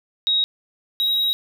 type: tone pair in turn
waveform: sine / triangle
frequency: 3791 / 3822 Hz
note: A#7 / A#7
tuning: +28 / +43 cents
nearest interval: unison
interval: 15 cents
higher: second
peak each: -16 dBFS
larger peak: neither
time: 0.27-0.44 / 1-1.33 s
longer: second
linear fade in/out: 0 ms
effects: none